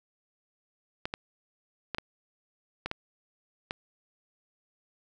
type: clicks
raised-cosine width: 0.3 ms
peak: -16 dBFS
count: 7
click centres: 1.055 / 1.139 / 1.947 / 1.984 / 2.86 / 2.914 / 3.709 s
effects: none